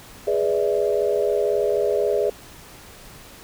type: chord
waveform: sine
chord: E dominant seventh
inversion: first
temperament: equal with one note detuned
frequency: 415.3 / 493.9 / 587.3 / 651.3 Hz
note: G#4 / B4 / D5 / E5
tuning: 0 / 0 / 0 / -21 cents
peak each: -21 / -25 / -24 / -27 dBFS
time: 0.27-2.3 s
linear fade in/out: 5 ms
effects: pink hiss -44 dBFS RMS until 3.43 s